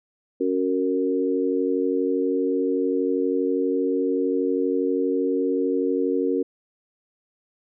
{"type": "chord", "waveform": "sine", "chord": "F# major", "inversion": "second", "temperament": "equal with one note detuned", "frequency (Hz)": [277.2, 370, 462.1], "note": ["C#4", "F#4", "A#4"], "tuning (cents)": [0, 0, -15], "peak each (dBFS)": [-24, -25, -24], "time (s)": [0.4, 6.43], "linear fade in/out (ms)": 10, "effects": []}